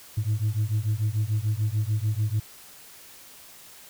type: beating tone pair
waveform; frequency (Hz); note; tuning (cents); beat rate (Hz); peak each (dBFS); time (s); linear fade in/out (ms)
sine; 103.83 / 110.63; G#2 / A2; 0 / +10; 6.8; -24; 0.17-2.4; 10
effects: tanh soft clip ceiling -19 dBFS + white hiss -48 dBFS RMS until 3.89 s